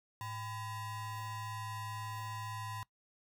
square ring-modulated tone, 449.5 Hz, A4, 37 cents sharp, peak -38 dBFS, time 0.21-2.83 s, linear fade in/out 0 ms, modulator 557 Hz, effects noise-tail reverb RT60 0.1 s tail -21 dB re dry

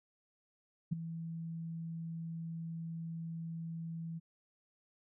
sine tone with ADSR envelope, 164.81 Hz, E3, in tune, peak -27 dBFS, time 0.91-4.2 s, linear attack 17 ms, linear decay 10 ms, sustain -12 dB, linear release 26 ms, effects none

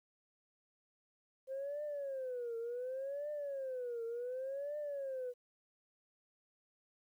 sine tone with vibrato, 523.3 Hz, C5, in tune, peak -37 dBFS, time 1.47-5.34 s, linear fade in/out 50 ms, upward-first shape triangle, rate 0.68 Hz, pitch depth 240 cents each way, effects tanh soft clip ceiling -35 dBFS + 12-bit

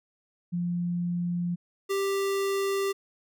sine / square tone pair in turn, 174.61 / 393.3 Hz, F3 / G4, 0 / +6 cents, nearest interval octave + major second, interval 1406 cents, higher second, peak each -26 dBFS, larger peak neither, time 0.52-1.56 / 1.89-2.93 s, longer neither, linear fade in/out 20 ms, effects none

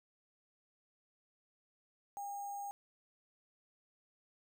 sine tone with sample-and-hold, 805 Hz, G5, 46 cents sharp, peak -40 dBFS, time 2.17-2.71 s, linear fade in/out 0 ms, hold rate 7350 Hz, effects none

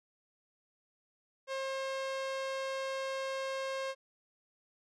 sawtooth tone with low-pass filter, 535 Hz, C5, 38 cents sharp, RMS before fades -37 dBFS, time 1.47-3.95 s, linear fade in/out 50 ms, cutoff 5900 Hz, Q 0.7, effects none

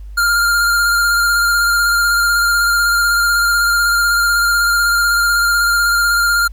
square tone with vibrato, 1401 Hz, F6, 5 cents sharp, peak -12 dBFS, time 0.17-6.48 s, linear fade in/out 10 ms, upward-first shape square, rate 16 Hz, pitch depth 16 cents each way, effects added 50 Hz sine -28 dBFS peak until 6.52 s + pink hiss -57 dBFS RMS until 6.52 s

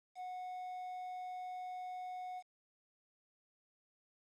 triangle tone with quantisation, 733 Hz, F#5, 16 cents flat, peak -40 dBFS, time 0.15-2.43 s, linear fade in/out 50 ms, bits 10, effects low-pass 7000 Hz 12 dB/octave

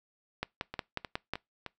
two click trains, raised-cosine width 0.3 ms, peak -16 / -22 dBFS, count 6 / 4, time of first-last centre 0.43-1.336 / 0.74-1.663 s, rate 5.52 / 3.25 Hz, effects noise-tail reverb RT60 0.2 s tail -24 dB re dry

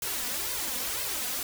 white noise with flanger, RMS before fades -32 dBFS, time 0.02-1.43 s, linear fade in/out 2 ms, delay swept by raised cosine 1.9 to 4.1 ms, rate 2 Hz, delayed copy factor +0.9, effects none

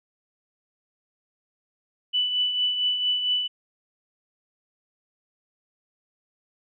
sine tone with tremolo, 2979 Hz, F#7, 11 cents sharp, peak -19 dBFS, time 2.13-3.48 s, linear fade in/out 20 ms, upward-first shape triangle, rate 4.4 Hz, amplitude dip 55%, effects none

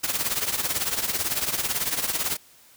white noise with tremolo, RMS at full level -23 dBFS, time 0.03-2.37 s, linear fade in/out 10 ms, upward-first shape triangle, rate 18 Hz, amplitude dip 80%, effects white hiss -54 dBFS RMS until 2.76 s

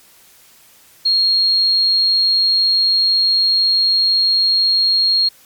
sine tone, 4262 Hz, C8, 31 cents sharp, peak -11 dBFS, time 1.05-5.29 s, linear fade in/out 10 ms, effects white hiss -48 dBFS RMS until 5.45 s + MP3 96 kbps

